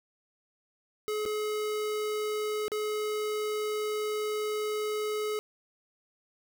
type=tone with dropouts; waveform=square; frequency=425 Hz; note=G#4; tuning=40 cents sharp; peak=-30 dBFS; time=1.08-5.39 s; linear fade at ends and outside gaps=0 ms; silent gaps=1.253-1.26 / 2.681-2.718 s; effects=none